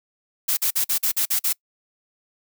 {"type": "noise bursts", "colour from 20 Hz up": "blue", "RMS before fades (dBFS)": -21, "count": 8, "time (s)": [0.48, 1.53], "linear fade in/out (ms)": 10, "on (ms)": 91, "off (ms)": 46, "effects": ["noise-tail reverb RT60 0.1 s tail -26 dB re dry"]}